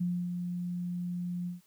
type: tone with ADSR envelope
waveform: sine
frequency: 176.8 Hz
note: F3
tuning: 22 cents sharp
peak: -27 dBFS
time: 0-1.61 s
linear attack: 12 ms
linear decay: 270 ms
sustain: -5 dB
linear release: 140 ms
effects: white hiss -67 dBFS RMS until 1.66 s